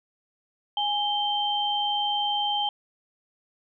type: tone pair together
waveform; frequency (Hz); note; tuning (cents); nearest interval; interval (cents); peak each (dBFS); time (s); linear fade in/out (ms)
sine; 829 / 3130; G#5 / G7; -3 / -3; octave + major seventh; 2300; -26; 0.77-2.69; 2
effects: none